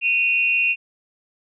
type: tone pair together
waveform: sine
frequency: 2489 / 2743 Hz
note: D#7 / F7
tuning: 0 / -32 cents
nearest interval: major second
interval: 168 cents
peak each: -19 dBFS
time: 0.01-0.76 s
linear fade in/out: 50 ms
effects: none